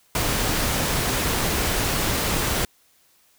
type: noise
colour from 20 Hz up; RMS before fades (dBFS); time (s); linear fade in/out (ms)
pink; -23; 0.15-2.65; 2
effects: white hiss -60 dBFS RMS until 3.38 s